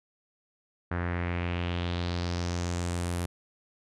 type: tone with low-pass filter sweep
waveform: sawtooth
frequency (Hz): 87.31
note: F2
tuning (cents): 0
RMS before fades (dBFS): -31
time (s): 0.91-3.26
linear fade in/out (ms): 5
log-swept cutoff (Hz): 1600 to 11000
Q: 2.8
effects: none